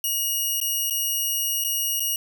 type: tone with dropouts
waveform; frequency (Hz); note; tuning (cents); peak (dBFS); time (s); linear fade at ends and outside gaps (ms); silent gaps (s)
5% pulse; 2880; F#7; -47; -14; 0.04-2.16; 2; 0.602-0.613 / 0.899-0.907 / 1.64-1.646 / 1.997-2.003
effects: none